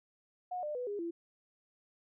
sine tone with pitch steps, 725 / 599.2 / 495.2 / 409.2 / 338.2 Hz, F#5 / D5 / B4 / G#4 / E4, -35 / +35 / +5 / -26 / +44 cents, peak -35 dBFS, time 0.51-1.11 s, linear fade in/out 10 ms, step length 120 ms, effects none

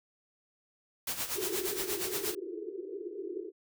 white noise with tremolo, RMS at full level -33 dBFS, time 1.07-2.35 s, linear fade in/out 5 ms, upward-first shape sine, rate 8.5 Hz, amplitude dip 70%
pink band-pass noise, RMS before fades -39 dBFS, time 1.33-3.52 s, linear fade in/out 50 ms, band 340 to 430 Hz, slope 96 dB/octave
effects none

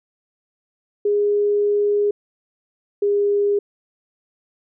sine tone pair in turn, 411.6 / 407.1 Hz, G#4 / G#4, -16 / -35 cents, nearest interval unison, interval 19 cents, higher first, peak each -15 dBFS, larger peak neither, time 1.05-2.11 / 3.02-3.59 s, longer first, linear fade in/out 5 ms, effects none

